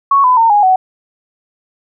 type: tone with pitch steps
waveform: sine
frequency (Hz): 1108.7 / 1005 / 911 / 825.8 / 748.6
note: C#6 / B5 / A#5 / G#5 / F#5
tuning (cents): 0 / +30 / -40 / -10 / +20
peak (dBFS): -6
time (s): 0.11-0.76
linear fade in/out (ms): 5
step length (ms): 130
effects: none